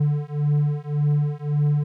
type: beating tone pair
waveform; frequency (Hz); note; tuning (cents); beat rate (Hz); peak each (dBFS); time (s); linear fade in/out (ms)
triangle; 146.3 / 148.1; D3 / D3; -6 / +15; 1.8; -20; 0-1.84; 10
effects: none